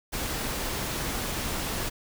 pink noise, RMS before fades -31 dBFS, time 0.12-1.9 s, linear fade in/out 20 ms, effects none

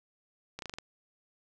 slowing click train, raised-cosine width 0.2 ms, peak -22 dBFS, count 6, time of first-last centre 0.59-0.785 s, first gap 32 ms, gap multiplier 1.1, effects none

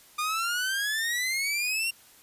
sawtooth exponential sweep, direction up, 1207 to 2783 Hz, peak -23 dBFS, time 0.18-1.91 s, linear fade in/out 10 ms, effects white hiss -55 dBFS RMS until 2.22 s + resampled to 32000 Hz

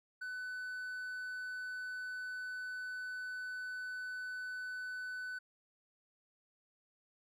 triangle tone, 1500 Hz, F#6, 23 cents sharp, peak -38 dBFS, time 0.21-5.39 s, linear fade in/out 10 ms, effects none

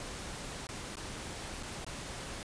pink noise with dropouts, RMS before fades -42 dBFS, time 0-2.43 s, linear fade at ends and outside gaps 1 ms, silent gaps 0.669-0.689 / 0.956-0.969 / 1.628-1.632 / 1.847-1.865 s, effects resampled to 22050 Hz

